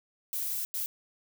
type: noise bursts at uneven times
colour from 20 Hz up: violet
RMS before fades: -33 dBFS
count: 2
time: 0.33-0.65 / 0.74-0.86 s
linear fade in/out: 0 ms
effects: none